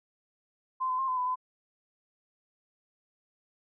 sine tone with pitch steps, 1036 / 1019 / 1062 / 1020 / 999 / 1014 Hz, C6 / C6 / C6 / C6 / B5 / B5, -17 / -46 / +25 / -44 / +20 / +45 cents, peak -27 dBFS, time 0.8-1.358 s, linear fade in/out 20 ms, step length 93 ms, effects none

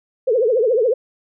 sine tone with vibrato, 472.1 Hz, A#4, 22 cents sharp, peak -13 dBFS, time 0.27-0.94 s, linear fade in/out 10 ms, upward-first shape triangle, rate 14 Hz, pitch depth 240 cents each way, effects none

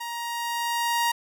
sawtooth tone with level ramp, 941 Hz, A#5, 16 cents sharp, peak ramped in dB -28 to -17 dBFS, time 0-1.12 s, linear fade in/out 10 ms, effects none

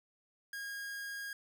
45% pulse tone, 1631 Hz, G#6, 32 cents flat, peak -40 dBFS, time 0.53-1.33 s, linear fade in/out 2 ms, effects none

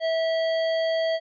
square tone with notch filter, 652 Hz, E5, 19 cents flat, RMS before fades -24 dBFS, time 0-1.2 s, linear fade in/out 50 ms, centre 1500 Hz, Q 1.7, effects resampled to 11025 Hz

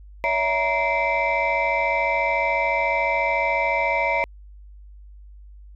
sine tone cluster, 565 / 659 / 942 / 2078 / 2319 Hz, C#5 / E5 / A#5 / C7 / D7, +33 / -1 / +18 / -12 / -22 cents, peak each -26 / -25 / -23 / -25 / -25 dBFS, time 0.24-4.24 s, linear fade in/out 0 ms, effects tanh soft clip ceiling -12 dBFS + added 50 Hz sine -41 dBFS peak until 5.75 s

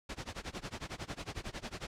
pink noise with tremolo, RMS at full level -39 dBFS, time 0.09-1.87 s, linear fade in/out 5 ms, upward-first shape sine, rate 11 Hz, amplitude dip 95%, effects low-pass 6000 Hz 12 dB/octave

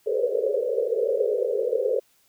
white band-pass noise, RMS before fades -24 dBFS, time 0.06-2 s, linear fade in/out 10 ms, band 410 to 550 Hz, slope 96 dB/octave, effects white hiss -63 dBFS RMS until 2.28 s

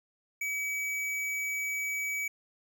sine tone with hard clipping, 2280 Hz, C#7, 48 cents sharp, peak -32 dBFS, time 0.41-2.28 s, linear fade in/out 5 ms, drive 15 dB, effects none

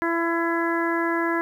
harmonic tone, 335.4 Hz, E4, 30 cents sharp, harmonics 1 / 2 / 3 / 4 / 5 / 6, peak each -24 / -31 / -28 / -32 / -28 / -34 dBFS, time 0.02-1.41 s, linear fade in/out 0 ms, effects 9-bit

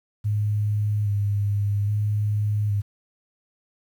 sine tone with vibrato, 103.3 Hz, G#2, 9 cents flat, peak -20 dBFS, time 0.24-2.82 s, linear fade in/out 20 ms, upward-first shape square, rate 0.61 Hz, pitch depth 23 cents each way, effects 9-bit

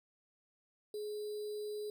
sine tone with sample-and-hold, 420.3 Hz, G#4, 21 cents sharp, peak -38 dBFS, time 0.94-1.9 s, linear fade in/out 2 ms, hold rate 4410 Hz, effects none

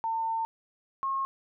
sine tone pair in turn, 902 / 1081.1 Hz, A5 / C#6, +43 / -44 cents, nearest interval minor third, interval 313 cents, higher second, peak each -27 dBFS, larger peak neither, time 0.04-0.45 / 1.03-1.25 s, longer first, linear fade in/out 0 ms, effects none

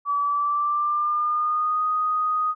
sine tone with pitch glide, 1148 to 1244.7 Hz, D6 to D#6, -40 to 0 cents, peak -20 dBFS, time 0.05-2.55 s, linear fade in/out 50 ms, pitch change +140 cents, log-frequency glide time 0.2-1.84 s, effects none

